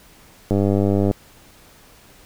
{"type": "click train", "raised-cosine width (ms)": 2, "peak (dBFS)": -6, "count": 61, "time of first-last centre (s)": [0.51, 1.112], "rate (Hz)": 99.7, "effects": ["pink hiss -49 dBFS RMS until 2.25 s"]}